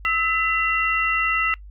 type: tone cluster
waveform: sine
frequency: 1304 / 2003 / 2741 Hz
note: E6 / B6 / F7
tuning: -19 / +24 / -33 cents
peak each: -23 dBFS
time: 0.05-1.54 s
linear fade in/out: 0 ms
effects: noise-tail reverb RT60 0.1 s tail -22 dB re dry + added 50 Hz sine -38 dBFS peak until 1.7 s